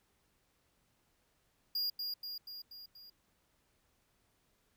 square tone with echo, 4835 Hz, D8, 50 cents sharp, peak -33 dBFS, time 1.75-1.9 s, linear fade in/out 5 ms, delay 240 ms, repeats 5, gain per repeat -4 dB, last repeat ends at 3.1 s, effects pink hiss -75 dBFS RMS until 4.76 s

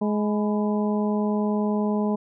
harmonic tone with a mistuned harmonic, 210 Hz, G#3, 19 cents sharp, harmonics 1 / 2 / 3 / 4 / 5, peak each -22 / -28 / -32 / -34 / -36 dBFS, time 0.01-2.16 s, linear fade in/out 10 ms, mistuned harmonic 5, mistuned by -83 cents, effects none

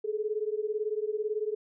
sine beating tone pair, 419.1 / 437.1 Hz, G#4 / A4, +16 / -11 cents, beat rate 18 Hz, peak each -31 / -32 dBFS, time 0.04-1.55 s, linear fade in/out 10 ms, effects none

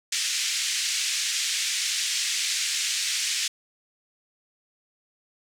white band-pass noise, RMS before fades -27 dBFS, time 0.12-3.48 s, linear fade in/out 5 ms, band 2000 to 7500 Hz, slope 24 dB/octave, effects none

